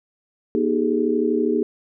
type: tone cluster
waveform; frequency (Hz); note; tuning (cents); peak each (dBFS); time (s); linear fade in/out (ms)
sine; 239.8 / 309.9 / 391 / 423.6; A#3 / D#4 / G4 / G#4; +49 / -7 / -4 / +34; -23; 0.55-1.63; 0
effects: none